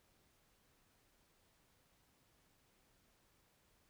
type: silence
effects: pink hiss -74 dBFS RMS until 3.89 s